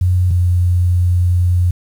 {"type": "tone pair in turn", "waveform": "sine", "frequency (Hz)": [90.6, 88.99], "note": ["F#2", "F2"], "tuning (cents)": [-36, 33], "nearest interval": "unison", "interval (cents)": 31, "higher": "first", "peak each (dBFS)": -10, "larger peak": "neither", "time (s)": [[0.01, 0.31], [0.31, 1.71]], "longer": "second", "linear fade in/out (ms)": 5, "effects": ["7-bit"]}